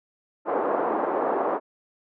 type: band-pass noise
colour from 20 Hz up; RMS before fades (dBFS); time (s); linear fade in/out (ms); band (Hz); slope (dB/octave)
pink; -25; 0.45-1.6; 50; 340 to 1100; 24
effects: none